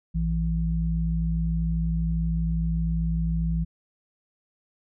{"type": "tone pair together", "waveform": "sine", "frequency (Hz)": [57.53, 164.81], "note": ["A#1", "E3"], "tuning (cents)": [-22, 0], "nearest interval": "octave + tritone", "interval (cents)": 1822, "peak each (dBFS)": -25, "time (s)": [0.14, 3.65], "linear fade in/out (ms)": 20, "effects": []}